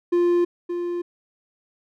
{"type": "tone with echo", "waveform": "triangle", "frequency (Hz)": 349.2, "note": "F4", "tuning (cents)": 0, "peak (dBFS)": -14, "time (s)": [0.12, 0.45], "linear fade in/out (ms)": 10, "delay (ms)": 570, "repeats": 1, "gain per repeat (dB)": -8, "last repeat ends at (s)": 1.02, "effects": []}